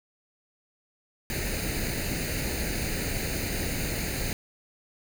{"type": "noise with comb filter", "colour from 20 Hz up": "pink", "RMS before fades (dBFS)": -30, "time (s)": [1.3, 4.33], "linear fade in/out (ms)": 0, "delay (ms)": 0.45, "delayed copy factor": 0.75, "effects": []}